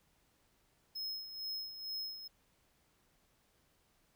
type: tone with tremolo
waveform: square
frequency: 5160 Hz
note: E8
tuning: 38 cents flat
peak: -38 dBFS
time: 0.95-2.28 s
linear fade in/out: 10 ms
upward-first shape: sine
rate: 2.2 Hz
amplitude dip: 65%
effects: pink hiss -73 dBFS RMS until 4.15 s